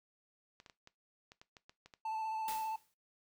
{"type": "clicks", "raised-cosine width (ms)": 0.2, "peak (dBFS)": -37, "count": 10, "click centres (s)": [0.601, 0.662, 0.698, 0.874, 1.319, 1.415, 1.568, 1.695, 1.86, 1.938]}
{"type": "tone with vibrato", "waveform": "triangle", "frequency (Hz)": 880, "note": "A5", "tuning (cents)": 0, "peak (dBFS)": -34, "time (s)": [2.05, 2.76], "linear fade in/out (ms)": 5, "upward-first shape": "square", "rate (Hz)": 15, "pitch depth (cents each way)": 15}
{"type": "noise with exponential decay", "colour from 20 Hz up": "white", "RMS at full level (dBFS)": -42, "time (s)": [2.48, 2.94], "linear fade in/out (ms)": 1, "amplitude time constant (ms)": 100}
{"effects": ["noise-tail reverb RT60 0.2 s tail -18 dB re dry"]}